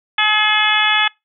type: harmonic tone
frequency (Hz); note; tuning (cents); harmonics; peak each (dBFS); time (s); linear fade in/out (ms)
425.7; G#4; +43; 2 / 3 / 4 / 5 / 6 / 7 / 8; -21 / -21 / -18 / -20 / -20 / -23 / -19; 0.18-1.08; 5
effects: noise-tail reverb RT60 0.2 s tail -25 dB re dry